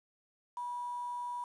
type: tone with quantisation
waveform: sine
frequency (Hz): 972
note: B5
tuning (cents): -28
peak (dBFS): -36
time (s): 0.57-1.44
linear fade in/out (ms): 2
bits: 9
effects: resampled to 24000 Hz